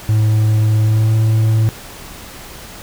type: tone with pitch glide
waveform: triangle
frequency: 108.2 to 110.35 Hz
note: A2 to A2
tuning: -29 to +5 cents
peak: -8 dBFS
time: 0.09-1.69 s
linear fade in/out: 0 ms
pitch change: +34 cents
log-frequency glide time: 0.8-1.13 s
effects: pink hiss -34 dBFS RMS until 2.82 s